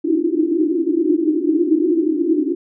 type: band-pass noise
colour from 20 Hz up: pink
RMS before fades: -17 dBFS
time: 0.04-2.55 s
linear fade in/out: 10 ms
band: 300 to 350 Hz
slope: 96 dB/octave
effects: none